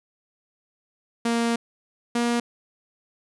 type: tone pair in turn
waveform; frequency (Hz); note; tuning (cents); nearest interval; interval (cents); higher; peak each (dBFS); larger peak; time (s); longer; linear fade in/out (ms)
sawtooth; 233.1 / 237.6; A#3 / A#3; 0 / +33; unison; 33; second; -17; neither; 1.25-1.56 / 2.15-2.4; first; 5
effects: resampled to 24000 Hz